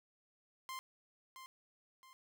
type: tone with echo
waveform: sawtooth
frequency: 1048 Hz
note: C6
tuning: 2 cents sharp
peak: -39 dBFS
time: 0.69-0.79 s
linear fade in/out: 0 ms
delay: 670 ms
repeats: 2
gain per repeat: -8 dB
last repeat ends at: 2.13 s
effects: none